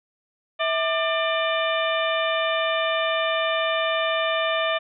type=harmonic tone with a mistuned harmonic; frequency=596 Hz; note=D5; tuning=25 cents sharp; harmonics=1 / 2 / 3 / 4 / 5 / 6; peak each=-24 / -27 / -29 / -30 / -31 / -32 dBFS; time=0.59-4.79 s; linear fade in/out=20 ms; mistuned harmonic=1; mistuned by=+150 cents; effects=none